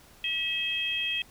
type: harmonic tone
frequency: 645 Hz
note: E5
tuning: 38 cents flat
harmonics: 3 / 4 / 5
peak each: -40 / -30 / -30 dBFS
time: 0.24-1.22 s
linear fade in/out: 2 ms
effects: pink hiss -55 dBFS RMS until 1.3 s